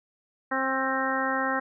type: harmonic tone with a mistuned harmonic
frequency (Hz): 265.2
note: C4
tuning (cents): +23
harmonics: 1 / 2 / 3 / 4 / 5 / 6 / 7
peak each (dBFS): -32 / -32 / -32 / -32 / -32 / -32 / -32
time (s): 0.51-1.6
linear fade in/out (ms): 10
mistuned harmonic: 6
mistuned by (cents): -22
effects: none